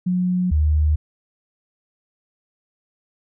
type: tone pair in turn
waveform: sine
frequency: 181 / 76.1 Hz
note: F#3 / D#2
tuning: -38 / -38 cents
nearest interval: octave + minor third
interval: 1500 cents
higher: first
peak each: -17 / -14 dBFS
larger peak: second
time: 0.06-0.51 / 0.51-0.96 s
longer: neither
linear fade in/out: 10 ms
effects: none